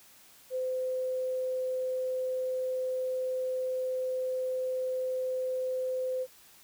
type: tone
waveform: sine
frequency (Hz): 513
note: C5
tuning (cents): -34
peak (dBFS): -29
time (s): 0.5-6.27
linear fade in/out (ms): 50
effects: white hiss -57 dBFS RMS until 6.63 s